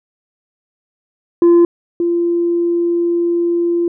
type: tone pair in turn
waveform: sine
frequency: 343.5 / 343.5 Hz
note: F4 / F4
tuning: -29 / -29 cents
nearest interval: unison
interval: 0 cents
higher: neither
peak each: -3 / -12 dBFS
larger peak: first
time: 1.42-1.65 / 2-3.88 s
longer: second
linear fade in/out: 2 ms
effects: tanh soft clip ceiling -5 dBFS